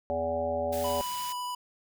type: harmonic tone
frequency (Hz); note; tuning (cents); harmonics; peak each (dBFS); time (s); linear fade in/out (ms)
82.41; E2; 0; 1 / 3 / 5 / 7 / 9 / 10; -40 / -39 / -38 / -29 / -35 / -40; 0.1-1.01; 0
type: band-stop noise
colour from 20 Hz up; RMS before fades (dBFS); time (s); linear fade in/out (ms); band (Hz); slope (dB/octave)
white; -41; 0.72-1.33; 10; 220 to 1300; 24
type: tone with vibrato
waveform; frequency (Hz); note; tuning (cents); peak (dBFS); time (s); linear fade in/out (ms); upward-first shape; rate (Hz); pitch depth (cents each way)
square; 987.8; B5; 0; -33; 0.84-1.55; 5; triangle; 11; 9
effects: none